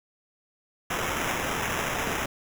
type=noise with sample-and-hold; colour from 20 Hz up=violet; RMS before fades=-29 dBFS; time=0.9-2.26 s; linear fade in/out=5 ms; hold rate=4410 Hz; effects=none